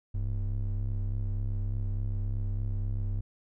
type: ring-modulated tone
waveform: triangle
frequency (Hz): 66.5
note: C2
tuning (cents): +29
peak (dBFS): -23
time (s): 0.14-3.21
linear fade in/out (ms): 10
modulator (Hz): 32.4
effects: none